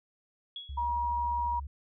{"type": "tone with exponential decay", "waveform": "sine", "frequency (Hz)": 3347, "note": "G#7", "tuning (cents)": 13, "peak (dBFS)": -35, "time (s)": [0.56, 0.88], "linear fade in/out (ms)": 2, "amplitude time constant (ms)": 68}
{"type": "tone with vibrato", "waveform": "sine", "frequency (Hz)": 69.3, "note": "C#2", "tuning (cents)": 0, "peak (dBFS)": -36, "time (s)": [0.69, 1.67], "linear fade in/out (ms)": 5, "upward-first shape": "sine", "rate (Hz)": 12, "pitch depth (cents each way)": 39}
{"type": "tone", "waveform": "sine", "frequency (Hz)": 955, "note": "A#5", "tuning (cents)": 42, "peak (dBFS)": -28, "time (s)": [0.77, 1.6], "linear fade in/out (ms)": 10}
{"effects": []}